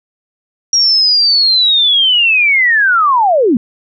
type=linear sweep; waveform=sine; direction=down; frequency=5660 to 207.7 Hz; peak=-7 dBFS; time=0.73-3.57 s; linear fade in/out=2 ms; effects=none